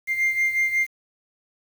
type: beating tone pair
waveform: sine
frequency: 2100 / 2105.5 Hz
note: C7 / C7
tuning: +6 / +10 cents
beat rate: 5.5 Hz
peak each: -19 / -24 dBFS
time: 0.07-0.87 s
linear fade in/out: 50 ms
effects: tanh soft clip ceiling -16 dBFS + 7-bit